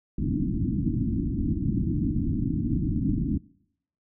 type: low-pass noise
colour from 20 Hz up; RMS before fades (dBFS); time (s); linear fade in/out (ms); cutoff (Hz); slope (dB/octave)
white; -26; 0.18-3.38; 5; 320; 96
effects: noise-tail reverb RT60 0.7 s tail -23 dB re dry

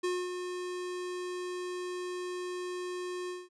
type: tone with ADSR envelope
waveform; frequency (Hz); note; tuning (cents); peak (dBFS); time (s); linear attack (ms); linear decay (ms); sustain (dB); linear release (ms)
square; 360; F#4; -47; -29; 0.03-3.49; 14; 240; -7; 200
effects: resampled to 22050 Hz

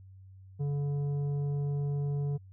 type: tone with tanh clipping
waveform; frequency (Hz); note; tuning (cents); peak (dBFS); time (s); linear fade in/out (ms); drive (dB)
sine; 143.2; D3; -43; -30; 0.59-2.38; 20; 8
effects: added 95 Hz sine -49 dBFS peak until 2.52 s

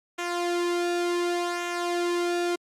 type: tone with flanger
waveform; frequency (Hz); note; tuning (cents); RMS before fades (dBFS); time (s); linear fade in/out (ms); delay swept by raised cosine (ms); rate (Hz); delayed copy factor
sawtooth; 349.2; F4; 0; -27; 0.18-2.56; 10; 0.21 to 1.91; 0.68; -0.6
effects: low-pass 9000 Hz 12 dB/octave + Opus 48 kbps

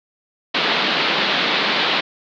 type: band-pass noise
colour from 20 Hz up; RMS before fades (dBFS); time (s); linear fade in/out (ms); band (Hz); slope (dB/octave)
white; -19; 0.54-2.01; 10; 160 to 4200; 48
effects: none

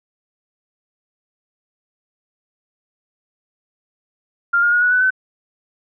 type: tone with pitch steps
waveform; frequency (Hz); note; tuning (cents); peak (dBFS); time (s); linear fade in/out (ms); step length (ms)
sine; 1396.9 / 1420.5 / 1444.5 / 1468.9 / 1493.7 / 1518.9; F6 / F6 / F#6 / F#6 / F#6 / F#6; 0 / +29 / -42 / -13 / +16 / +45; -12; 4.53-5.106; 10; 96
effects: none

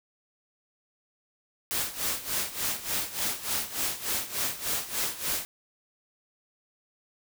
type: noise with tremolo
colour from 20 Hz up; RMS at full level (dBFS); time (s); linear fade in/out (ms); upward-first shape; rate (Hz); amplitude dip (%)
white; -28; 1.71-5.45; 0; sine; 3.4; 80
effects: none

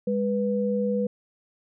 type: tone pair together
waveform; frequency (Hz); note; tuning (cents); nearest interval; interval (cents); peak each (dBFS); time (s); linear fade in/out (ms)
sine; 204.1 / 491.5; G#3 / B4; -30 / -8; octave + minor third; 1522; -25; 0.07-1.07; 5
effects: none

